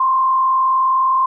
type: tone with frequency modulation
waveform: sine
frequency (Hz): 1051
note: C6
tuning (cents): +7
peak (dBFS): -12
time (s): 0-1.26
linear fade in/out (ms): 5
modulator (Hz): 40.4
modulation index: 0.57
effects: none